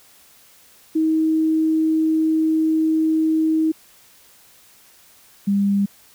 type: tone pair in turn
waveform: sine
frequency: 317.2 / 199.82 Hz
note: D#4 / G3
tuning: +33 / +33 cents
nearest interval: minor sixth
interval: 800 cents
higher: first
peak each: -15 dBFS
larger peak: neither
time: 0.95-3.72 / 5.47-5.86 s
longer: first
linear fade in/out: 10 ms
effects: white hiss -51 dBFS RMS until 6.14 s